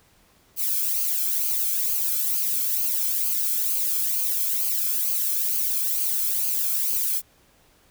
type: noise with flanger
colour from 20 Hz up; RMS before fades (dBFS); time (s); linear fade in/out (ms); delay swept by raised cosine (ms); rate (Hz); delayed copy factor
violet; -24; 0.56-7.22; 50; 0.54 to 1.08; 2.2; -0.65
effects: pink hiss -59 dBFS RMS until 7.9 s